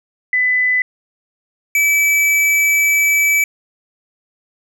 sine / square tone pair in turn, 2002 / 2303 Hz, B6 / D7, +23 / -34 cents, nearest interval major second, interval 243 cents, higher second, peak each -12 dBFS, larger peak neither, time 0.33-0.82 / 1.75-3.44 s, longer second, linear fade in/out 2 ms, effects none

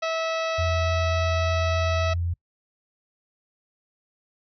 harmonic tone, 650 Hz, E5, 24 cents flat, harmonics 1 / 2 / 3 / 4 / 5 / 6 / 7 / 8 / 9, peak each -26 / -30 / -36 / -34 / -41 / -38 / -44 / -44 / -46 dBFS, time 0.02-2.14 s, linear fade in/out 10 ms
sine tone with vibrato, 86 Hz, F2, 26 cents flat, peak -23 dBFS, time 0.58-2.34 s, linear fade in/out 10 ms, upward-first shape triangle, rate 3.5 Hz, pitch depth 10 cents each way
effects noise-tail reverb RT60 0.1 s tail -26 dB re dry

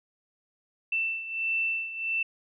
sine beating tone pair, 2670 / 2671.5 Hz, E7 / E7, +22 / +22 cents, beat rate 1.5 Hz, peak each -28 / -33 dBFS, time 0.92-2.23 s, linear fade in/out 5 ms, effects none

